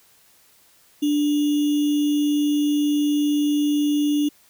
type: tone with sample-and-hold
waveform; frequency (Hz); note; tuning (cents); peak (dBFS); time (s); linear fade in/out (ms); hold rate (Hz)
sine; 293.7; D4; 0; -17; 1.02-4.29; 10; 3150
effects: white hiss -56 dBFS RMS until 4.49 s